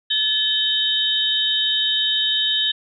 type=tone cluster; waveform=sine; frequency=1726 / 3079 / 3489 / 3737 Hz; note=A6 / G7 / A7 / A#7; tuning=-34 / -32 / -15 / +4 cents; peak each=-29 / -21 / -29 / -20 dBFS; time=0.1-2.72 s; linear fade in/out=10 ms; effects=none